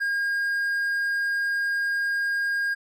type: tone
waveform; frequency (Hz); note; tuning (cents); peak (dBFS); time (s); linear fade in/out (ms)
triangle; 1621; G#6; -42; -21; 0-2.75; 20
effects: none